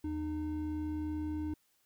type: tone pair together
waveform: triangle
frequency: 80.8 / 305.1 Hz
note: E2 / D#4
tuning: -34 / -34 cents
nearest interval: octave + major seventh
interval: 2300 cents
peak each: -38 / -33 dBFS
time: 0.04-1.54 s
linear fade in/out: 5 ms
effects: white hiss -73 dBFS RMS until 1.85 s